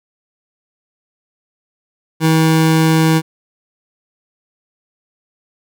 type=tone; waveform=25% pulse; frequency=160.1 Hz; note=D#3; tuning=50 cents sharp; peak=-6 dBFS; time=2.2-3.22 s; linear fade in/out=50 ms; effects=none